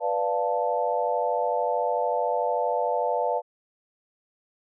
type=chord; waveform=sine; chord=B half-diminished seventh; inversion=none; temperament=equal; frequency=493.9 / 587.3 / 698.5 / 880 Hz; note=B4 / D5 / F5 / A5; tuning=0 / 0 / 0 / 0 cents; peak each=-28 dBFS; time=0-3.42 s; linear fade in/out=50 ms; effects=none